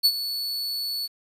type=tone with ADSR envelope; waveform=45% pulse; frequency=4435 Hz; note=C#8; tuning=in tune; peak=-13 dBFS; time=0.03-1.08 s; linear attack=24 ms; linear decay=58 ms; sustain=-13 dB; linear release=28 ms; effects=resampled to 32000 Hz + 9-bit